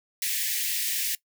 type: high-pass noise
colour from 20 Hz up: white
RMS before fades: -28 dBFS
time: 0.22-1.15 s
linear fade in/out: 2 ms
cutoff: 1700 Hz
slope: 96 dB/octave
effects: noise-tail reverb RT60 0.1 s tail -20 dB re dry